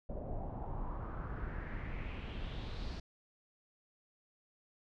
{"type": "noise with low-pass filter sweep", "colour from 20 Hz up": "brown", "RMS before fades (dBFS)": -41, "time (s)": [0.09, 3], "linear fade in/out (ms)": 5, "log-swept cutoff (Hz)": [580, 4800], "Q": 3.4, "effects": []}